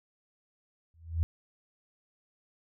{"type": "tone with exponential growth", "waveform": "sine", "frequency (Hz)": 82.41, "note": "E2", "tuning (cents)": 0, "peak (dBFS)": -21, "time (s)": [0.94, 1.23], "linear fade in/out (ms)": 0, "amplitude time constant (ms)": 61, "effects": []}